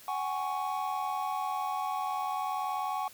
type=chord; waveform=triangle; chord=F# suspended second; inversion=none; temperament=equal with one note detuned; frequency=750.3 / 830.6 / 1108.7 Hz; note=F#5 / G#5 / C#6; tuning=+24 / 0 / 0 cents; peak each=-33 dBFS; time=0.08-3.08 s; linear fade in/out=2 ms; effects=white hiss -53 dBFS RMS until 3.13 s